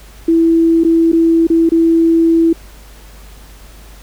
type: tone with dropouts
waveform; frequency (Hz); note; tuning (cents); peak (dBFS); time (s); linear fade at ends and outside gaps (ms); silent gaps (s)
sine; 330; E4; +2; -7; 0.28-2.53; 5; 0.837-0.847 / 1.119-1.129 / 1.47-1.5 / 1.692-1.718
effects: added 50 Hz sine -36 dBFS peak until 4.02 s + pink hiss -42 dBFS RMS until 4.02 s